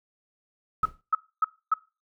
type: tone bursts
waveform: sine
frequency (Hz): 1285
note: E6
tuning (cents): -45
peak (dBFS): -18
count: 4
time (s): 0.83-1.74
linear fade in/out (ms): 5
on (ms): 25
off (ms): 270
type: noise with exponential decay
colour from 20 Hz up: brown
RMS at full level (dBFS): -33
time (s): 0.83-1.01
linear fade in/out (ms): 0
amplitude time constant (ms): 39
effects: noise-tail reverb RT60 0.3 s tail -19 dB re dry